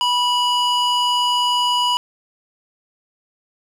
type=tone with band-pass filter; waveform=square; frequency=979 Hz; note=B5; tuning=15 cents flat; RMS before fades=-18 dBFS; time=0.01-1.97 s; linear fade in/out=0 ms; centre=2600 Hz; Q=1.1; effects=none